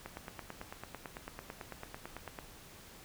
click train, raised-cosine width 0.5 ms, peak -27 dBFS, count 22, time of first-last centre 0.06-2.388 s, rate 9.02 Hz, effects pink hiss -54 dBFS RMS until 3.04 s

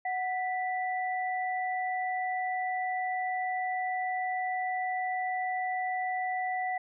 sine tone pair together, 740 / 1973.5 Hz, F#5 / B6, 0 / -2 cents, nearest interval octave + perfect fourth, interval 1698 cents, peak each -30 / -35 dBFS, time 0.05-6.78 s, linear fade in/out 5 ms, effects none

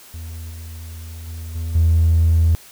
triangle tone with level steps, 82 Hz, E2, 9 cents flat, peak -27 / -29 / -26 / -20 / -8 dBFS, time 0.14-2.55 s, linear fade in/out 0 ms, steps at 0.5 / 1.27 / 1.55 / 1.75 s, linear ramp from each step 5 ms, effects tanh soft clip ceiling -8 dBFS + white hiss -44 dBFS RMS until 2.71 s

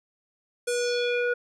square tone with low-pass filter sweep, 485 Hz, B4, 31 cents flat, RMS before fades -26 dBFS, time 0.67-1.34 s, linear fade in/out 10 ms, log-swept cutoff 10000 to 1500 Hz, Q 2.8, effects none

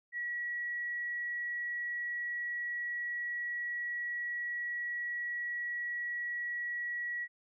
sine tone, 1925 Hz, B6, 45 cents flat, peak -34 dBFS, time 0.12-7.28 s, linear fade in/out 50 ms, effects none

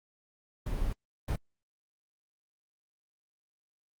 brown noise bursts at uneven times, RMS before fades -31 dBFS, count 2, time 0.66-0.93 / 1.28-1.36 s, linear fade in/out 5 ms, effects Opus 24 kbps

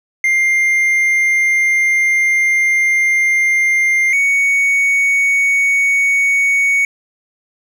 triangle tone pair in turn, 2100 / 2230 Hz, C7 / C#7, +6 / +10 cents, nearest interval minor second, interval 104 cents, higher second, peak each -9 dBFS, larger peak neither, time 0.24-4.13 / 4.13-6.85 s, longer first, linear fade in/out 2 ms, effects none

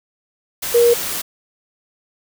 sine tone in noise, 473.7 Hz, A#4, 28 cents sharp, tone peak -9 dBFS, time 0.74-0.94 s, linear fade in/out 10 ms, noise white, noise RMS -24 dBFS, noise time 0.62-1.22 s, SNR +12 dB, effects none

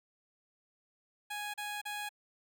15% pulse tone bursts, 830.6 Hz, G#5, in tune, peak -31 dBFS, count 3, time 1.3-2.092 s, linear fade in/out 10 ms, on 240 ms, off 36 ms, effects none

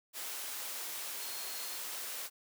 sine tone in noise, 4263 Hz, C8, 32 cents sharp, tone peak -49 dBFS, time 1.18-1.8 s, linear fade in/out 50 ms, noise white, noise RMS -41 dBFS, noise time 0.13-2.3 s, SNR -11 dB, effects high-pass 400 Hz 12 dB/octave

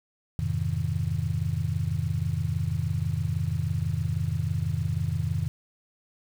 sine chord, F minor seventh, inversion none, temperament just, 87.31 / 104.77 / 130.96 / 157.15 Hz, F2 / Ab2 / C3 / Eb3, 0 / +16 / +2 / +18 cents, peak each -30 dBFS, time 0.39-5.48 s, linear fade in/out 0 ms, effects tanh soft clip ceiling -14 dBFS + 8-bit

